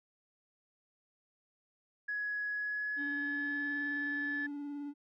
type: tone with pitch glide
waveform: sine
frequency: 1678 to 1731.2 Hz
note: G#6 to A6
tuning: +17 to -29 cents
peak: -33 dBFS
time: 2.08-4.47 s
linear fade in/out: 10 ms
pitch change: +54 cents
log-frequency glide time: 2.5-3.84 s
type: tone with vibrato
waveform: triangle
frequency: 287.8 Hz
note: D4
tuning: 35 cents flat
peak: -36 dBFS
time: 2.96-4.94 s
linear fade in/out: 50 ms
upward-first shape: square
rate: 19 Hz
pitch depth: 17 cents each way
effects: tanh soft clip ceiling -27 dBFS